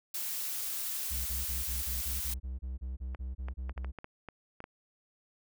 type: noise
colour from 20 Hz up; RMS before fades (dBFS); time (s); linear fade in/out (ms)
blue; -36; 0.14-2.34; 5
type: tone bursts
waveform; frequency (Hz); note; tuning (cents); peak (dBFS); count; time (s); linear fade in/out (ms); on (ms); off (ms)
triangle; 64; C2; -38; -33; 15; 1.1-3.92; 20; 160; 30
type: clicks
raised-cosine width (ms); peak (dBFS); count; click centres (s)
0.5; -28; 10; 3.148 / 3.485 / 3.695 / 3.778 / 3.846 / 3.987 / 4.044 / 4.287 / 4.604 / 4.641
effects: none